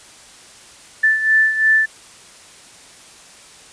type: beating tone pair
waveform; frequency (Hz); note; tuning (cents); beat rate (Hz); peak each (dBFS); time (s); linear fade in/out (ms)
sine; 1760 / 1762.9; A6 / A6; 0 / +3; 2.9; -13 / -19; 1.03-1.86; 10
effects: white hiss -43 dBFS RMS until 3.72 s + resampled to 22050 Hz